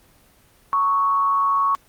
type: tone with frequency modulation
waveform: sine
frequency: 1108.7 Hz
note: C#6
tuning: in tune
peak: -16 dBFS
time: 0.73-1.75 s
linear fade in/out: 0 ms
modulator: 190 Hz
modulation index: 0.35
effects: pink hiss -55 dBFS RMS until 1.88 s + Opus 24 kbps